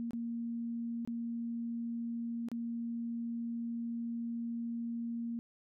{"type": "tone with dropouts", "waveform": "sine", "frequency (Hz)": 233.4, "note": "A#3", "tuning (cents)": 2, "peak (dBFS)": -35, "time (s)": [0, 5.39], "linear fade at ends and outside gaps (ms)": 0, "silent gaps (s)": [[0.108, 0.133], [1.05, 1.075], [2.486, 2.516]], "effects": []}